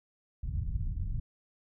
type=low-pass noise; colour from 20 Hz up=pink; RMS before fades=-33 dBFS; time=0.43-1.2 s; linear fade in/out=5 ms; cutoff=130 Hz; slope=24 dB/octave; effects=none